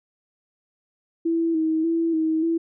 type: tone with vibrato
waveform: sine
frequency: 324.6 Hz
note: E4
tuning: 27 cents flat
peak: -19 dBFS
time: 1.25-2.58 s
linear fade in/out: 10 ms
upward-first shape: square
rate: 1.7 Hz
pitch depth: 35 cents each way
effects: none

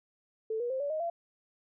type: tone with pitch steps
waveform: sine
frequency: 441.2 / 481.1 / 524.7 / 572.2 / 624 / 680.4 Hz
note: A4 / B4 / C5 / D5 / D#5 / F5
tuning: +5 / -45 / +5 / -45 / +5 / -45 cents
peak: -30 dBFS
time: 0.5-1.1 s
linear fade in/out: 5 ms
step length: 100 ms
effects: none

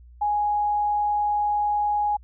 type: tone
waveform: sine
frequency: 830.6 Hz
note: G#5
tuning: in tune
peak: -20 dBFS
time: 0.21-2.17 s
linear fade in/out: 10 ms
effects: added 60 Hz sine -45 dBFS peak until 2.23 s

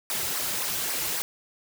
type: noise with flanger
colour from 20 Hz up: white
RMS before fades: -29 dBFS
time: 0.1-1.22 s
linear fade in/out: 0 ms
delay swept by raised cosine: 0.28 to 4.28 ms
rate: 3.7 Hz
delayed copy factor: -0.7
effects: none

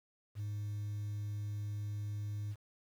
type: tone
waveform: sine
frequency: 103.83 Hz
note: G#2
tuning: in tune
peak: -34 dBFS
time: 0.35-2.56 s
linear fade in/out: 50 ms
effects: tanh soft clip ceiling -36 dBFS + 10-bit

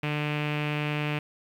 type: tone with low-pass filter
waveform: sawtooth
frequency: 149.1 Hz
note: D3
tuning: 27 cents sharp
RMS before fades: -29 dBFS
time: 0.03-1.19 s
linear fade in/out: 5 ms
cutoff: 2600 Hz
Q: 4.4
effects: 9-bit

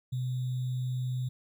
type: tone with sample-and-hold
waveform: sine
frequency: 126.7 Hz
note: B2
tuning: 45 cents sharp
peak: -29 dBFS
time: 0.12-1.29 s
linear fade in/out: 10 ms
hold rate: 3675 Hz
effects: none

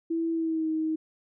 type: tone with pitch glide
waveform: sine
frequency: 329.7 to 315.9 Hz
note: E4 to D#4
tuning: 0 to +26 cents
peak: -25 dBFS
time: 0.1-0.96 s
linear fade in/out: 10 ms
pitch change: -74 cents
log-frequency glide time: 0.32-0.69 s
effects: none

